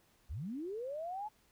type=linear sweep; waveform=sine; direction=up; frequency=49 to 870 Hz; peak=-38 dBFS; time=0.29-1.29 s; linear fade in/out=20 ms; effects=pink hiss -70 dBFS RMS until 1.51 s